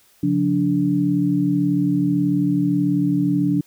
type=tone cluster; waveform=sine; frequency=139.7 / 178 / 290.8 Hz; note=C#3 / F3 / D4; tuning=+14 / +33 / -17 cents; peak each=-24 / -21 / -18 dBFS; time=0.23-3.61 s; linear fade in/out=5 ms; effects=white hiss -56 dBFS RMS until 3.66 s